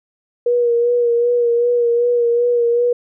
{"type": "tone with vibrato", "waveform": "sine", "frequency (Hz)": 477.4, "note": "A#4", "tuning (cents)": 41, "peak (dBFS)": -12, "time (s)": [0.46, 2.93], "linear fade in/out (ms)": 5, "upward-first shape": "sine", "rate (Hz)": 2.6, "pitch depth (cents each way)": 29, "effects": []}